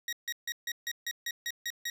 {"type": "tone bursts", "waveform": "20% pulse", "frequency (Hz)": 1893, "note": "A#6", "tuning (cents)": 26, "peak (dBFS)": -27, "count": 10, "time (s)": [0.08, 1.9], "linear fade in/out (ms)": 2, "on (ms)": 47, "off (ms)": 150, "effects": []}